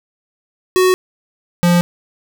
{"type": "tone pair in turn", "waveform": "square", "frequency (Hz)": [370, 174.62], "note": ["F#4", "F3"], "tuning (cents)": [0, 0], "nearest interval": "octave + minor second", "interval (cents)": 1300, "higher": "first", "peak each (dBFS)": -10, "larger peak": "neither", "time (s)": [[0.76, 0.94], [1.63, 1.81]], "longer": "neither", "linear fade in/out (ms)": 0, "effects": []}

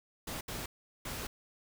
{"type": "noise bursts at uneven times", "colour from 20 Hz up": "pink", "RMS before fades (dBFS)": -40, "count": 3, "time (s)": [[0.27, 0.41], [0.48, 0.66], [1.05, 1.27]], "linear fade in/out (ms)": 5, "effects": []}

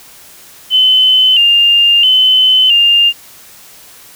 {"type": "tone with vibrato", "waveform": "sine", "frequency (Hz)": 2921, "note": "F#7", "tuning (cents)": -23, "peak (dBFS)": -5, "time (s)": [0.7, 3.13], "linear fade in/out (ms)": 50, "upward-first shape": "square", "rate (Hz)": 0.75, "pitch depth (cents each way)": 70, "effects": ["white hiss -38 dBFS RMS until 4.15 s"]}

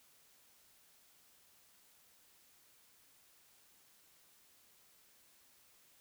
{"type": "silence", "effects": ["white hiss -67 dBFS RMS until 6 s"]}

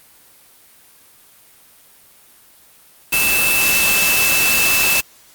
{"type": "tone in noise", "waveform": "sine", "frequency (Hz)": 2637, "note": "E7", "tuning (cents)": 0, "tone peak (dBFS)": -16, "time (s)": [3.12, 5.01], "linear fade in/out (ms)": 10, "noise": "white", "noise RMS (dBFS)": -17, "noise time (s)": [3.12, 5.01], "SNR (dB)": -2, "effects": ["white hiss -48 dBFS RMS until 5.34 s", "Opus 32 kbps"]}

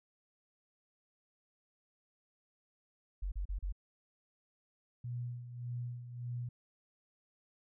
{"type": "tone bursts", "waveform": "sine", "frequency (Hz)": 46.71, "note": "F#1", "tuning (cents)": 17, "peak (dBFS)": -34, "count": 4, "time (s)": [3.22, 3.725], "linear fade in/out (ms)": 10, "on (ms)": 100, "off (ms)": 35}
{"type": "tone with tremolo", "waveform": "sine", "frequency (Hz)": 121.5, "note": "B2", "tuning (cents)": -28, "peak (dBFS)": -36, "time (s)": [5.04, 6.49], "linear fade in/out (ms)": 5, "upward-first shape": "sine", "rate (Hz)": 1.7, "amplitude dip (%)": 65}
{"effects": []}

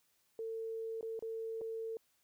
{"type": "tone with dropouts", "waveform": "sine", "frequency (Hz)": 450, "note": "A4", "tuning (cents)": 39, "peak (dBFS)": -38, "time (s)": [0.39, 1.97], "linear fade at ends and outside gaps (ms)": 1, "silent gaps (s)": [[1.01, 1.028], [1.192, 1.224], [1.611, 1.615]], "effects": ["white hiss -75 dBFS RMS until 2.23 s"]}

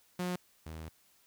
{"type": "tone pair in turn", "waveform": "sawtooth", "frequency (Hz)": [179.6, 79.83], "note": ["F3", "D#2"], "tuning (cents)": [49, 45], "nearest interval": "octave + major second", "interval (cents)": 1404, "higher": "first", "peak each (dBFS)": [-29, -38], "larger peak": "first", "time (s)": [[0.19, 0.36], [0.66, 0.89]], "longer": "second", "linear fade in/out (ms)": 5, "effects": ["white hiss -67 dBFS RMS until 1.26 s"]}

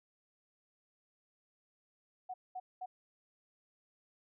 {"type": "tone bursts", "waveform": "sine", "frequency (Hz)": 740, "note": "F#5", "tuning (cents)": 0, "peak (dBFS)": -39, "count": 3, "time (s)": [2.29, 2.86], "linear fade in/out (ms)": 10, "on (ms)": 50, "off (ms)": 210, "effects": []}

